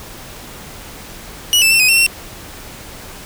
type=tone with pitch steps; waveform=sawtooth; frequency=2927 / 2644 / 2695 / 2510 / 2707 / 2722 Hz; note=F#7 / E7 / E7 / D#7 / E7 / F7; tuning=-19 / +5 / +38 / +15 / +45 / -45 cents; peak=-6 dBFS; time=1.53-2.064 s; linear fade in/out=0 ms; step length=89 ms; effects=pink hiss -34 dBFS RMS until 3.25 s